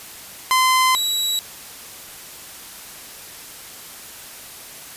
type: tone pair in turn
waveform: sawtooth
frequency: 1031 / 3893 Hz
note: C6 / B7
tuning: -26 / -26 cents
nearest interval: octave + major seventh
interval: 2300 cents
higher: second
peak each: -10 / -16 dBFS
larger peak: first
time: 0.51-0.95 / 0.95-1.39 s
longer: neither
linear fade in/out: 0 ms
effects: white hiss -38 dBFS RMS until 4.96 s + resampled to 32000 Hz